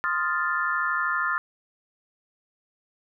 sine chord, F dominant seventh, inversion second, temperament equal, 1046.5 / 1244.5 / 1396.9 / 1760 Hz, C6 / Eb6 / F6 / A6, 0 / 0 / 0 / 0 cents, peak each -31 / -29 / -27 / -28 dBFS, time 0.04-1.38 s, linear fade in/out 0 ms, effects none

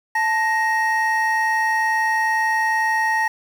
triangle tone pair together, 880 / 1871.1 Hz, A5 / A#6, 0 / +6 cents, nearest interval octave + minor second, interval 1306 cents, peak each -18 dBFS, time 0.15-3.28 s, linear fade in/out 5 ms, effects 7-bit

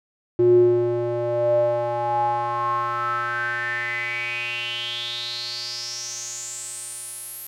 square tone with band-pass filter sweep, 119.2 Hz, A#2, 39 cents sharp, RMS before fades -24 dBFS, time 0.39-7.47 s, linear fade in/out 0 ms, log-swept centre 330 to 12000 Hz, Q 7.8, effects none

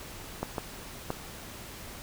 clicks, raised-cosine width 1 ms, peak -16 dBFS, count 3, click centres 0.43 / 0.582 / 1.104 s, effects pink hiss -44 dBFS RMS until 2.02 s

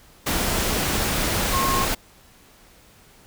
sine tone in noise, 1077 Hz, C6, 50 cents sharp, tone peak -22 dBFS, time 1.53-1.85 s, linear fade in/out 10 ms, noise pink, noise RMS -23 dBFS, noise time 0.26-1.95 s, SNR -2 dB, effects pink hiss -52 dBFS RMS until 3.26 s

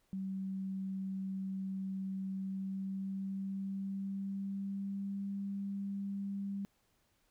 sine tone with pitch glide, 191.5 to 198.25 Hz, G3 to G3, -40 to +20 cents, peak -36 dBFS, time 0.13-6.65 s, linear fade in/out 0 ms, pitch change +60 cents, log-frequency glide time 2.31-5.31 s, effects pink hiss -75 dBFS RMS until 7.3 s

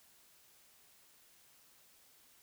silence, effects white hiss -65 dBFS RMS until 2.42 s

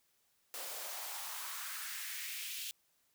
white noise with high-pass filter sweep, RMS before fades -43 dBFS, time 0.54-2.71 s, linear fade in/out 0 ms, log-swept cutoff 490 to 3100 Hz, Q 2.4, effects white hiss -75 dBFS RMS until 3.14 s

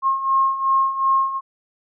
sine beating tone pair, 1073 / 1075.7 Hz, C6 / C6, +43 / +48 cents, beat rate 2.7 Hz, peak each -22 / -17 dBFS, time 0.02-1.41 s, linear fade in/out 50 ms, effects none

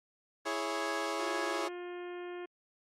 15% pulse chord, C# minor, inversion first, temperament equal, 329.6 / 415.3 / 554.4 Hz, E4 / G#4 / C#5, 0 / 0 / 0 cents, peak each -31 dBFS, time 0.45-1.69 s, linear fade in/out 20 ms
harmonic tone, 354.3 Hz, F4, 25 cents sharp, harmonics 1 / 2 / 3 / 4 / 5 / 6 / 7 / 8 / 9, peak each -40 / -50 / -53 / -55 / -54 / -58 / -57 / -63 / -62 dBFS, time 1.19-2.46 s, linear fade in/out 10 ms
effects low-pass 8000 Hz 12 dB/octave + Opus 48 kbps

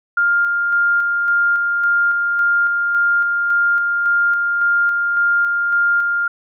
sine tone with tremolo, 1403 Hz, F6, 8 cents sharp, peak -12 dBFS, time 0.17-6.28 s, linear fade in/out 5 ms, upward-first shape square, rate 1.8 Hz, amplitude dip 30%, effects none

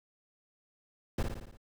brown noise with echo, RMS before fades -30 dBFS, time 1.18-1.23 s, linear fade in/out 5 ms, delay 57 ms, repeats 6, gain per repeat -4 dB, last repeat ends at 1.572 s, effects none

